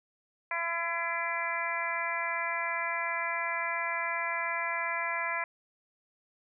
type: harmonic tone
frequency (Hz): 337.2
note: E4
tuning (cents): +39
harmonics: 2 / 3 / 4 / 5 / 6 / 7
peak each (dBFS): -39 / -35 / -40 / -37 / -35 / -37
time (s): 0.51-5.44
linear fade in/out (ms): 2
effects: none